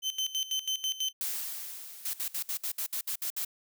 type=tone with tremolo; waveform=30% pulse; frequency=3076 Hz; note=G7; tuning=33 cents flat; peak=-25 dBFS; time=0.02-1.13 s; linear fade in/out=50 ms; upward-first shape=square; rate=6.1 Hz; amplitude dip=80%
type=noise with exponential decay; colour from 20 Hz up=blue; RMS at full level=-32 dBFS; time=1.21-3.28 s; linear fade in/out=1 ms; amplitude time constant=450 ms
type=noise bursts; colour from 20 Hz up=blue; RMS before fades=-33 dBFS; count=10; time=2.05-3.449 s; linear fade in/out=5 ms; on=85 ms; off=61 ms
effects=none